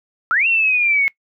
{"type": "linear two-way sweep", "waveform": "sine", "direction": "up then down", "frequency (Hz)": [1279, 2756, 2174], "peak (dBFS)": -13, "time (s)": [0.31, 1.08], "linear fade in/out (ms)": 0, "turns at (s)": 0.47, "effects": ["noise-tail reverb RT60 0.1 s tail -22 dB re dry"]}